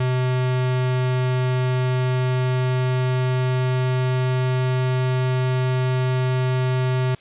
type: tone with pitch glide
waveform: square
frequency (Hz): 127.5 to 128.24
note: C3 to C3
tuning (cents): -44 to -34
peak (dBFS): -19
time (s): 0-7.15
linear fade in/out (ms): 5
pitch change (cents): +10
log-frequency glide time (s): 1.52-4.88
effects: white hiss -50 dBFS RMS until 7.2 s + resampled to 8000 Hz